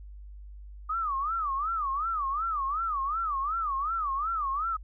sine tone with vibrato, 1208 Hz, D6, 48 cents sharp, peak -27 dBFS, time 0.89-4.77 s, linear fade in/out 10 ms, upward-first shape sine, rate 2.7 Hz, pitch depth 210 cents each way, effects added 50 Hz sine -42 dBFS peak until 4.83 s

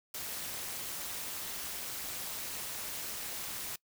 white noise with amplitude modulation, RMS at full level -37 dBFS, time 0.14-3.76 s, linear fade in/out 5 ms, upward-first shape sine, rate 218 Hz, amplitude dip 65%, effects noise-tail reverb RT60 0.1 s tail -23 dB re dry

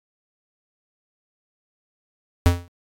square tone with exponential decay, 87.31 Hz, F2, in tune, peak -9 dBFS, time 2.46-2.68 s, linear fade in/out 0 ms, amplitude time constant 46 ms, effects AAC 64 kbps

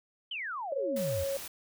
sine exponential sweep, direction down, 3175 to 77.5 Hz, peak -34 dBFS, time 0.31-1.24 s, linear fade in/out 5 ms
sine tone, 550 Hz, C#5, 14 cents flat, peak -30 dBFS, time 0.72-1.37 s, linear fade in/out 2 ms
white noise, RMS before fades -42 dBFS, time 0.96-1.48 s, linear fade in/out 5 ms
effects none

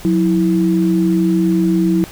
sine tone pair together, 182.2 / 327 Hz, F#3 / E4, -26 / -14 cents, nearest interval minor seventh, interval 1012 cents, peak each -14 dBFS, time 0.05-2.04 s, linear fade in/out 0 ms, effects pink hiss -36 dBFS RMS until 2.11 s

